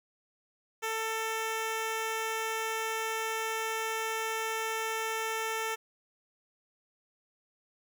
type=tone; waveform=10% pulse; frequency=445 Hz; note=A4; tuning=20 cents sharp; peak=-23 dBFS; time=0.82-5.76 s; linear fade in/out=20 ms; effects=none